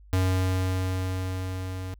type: tone with level ramp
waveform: square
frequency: 93 Hz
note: F#2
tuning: 9 cents sharp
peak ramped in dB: -21 to -33 dBFS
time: 0.13-1.94 s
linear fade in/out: 0 ms
effects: added 50 Hz sine -48 dBFS peak until 1.99 s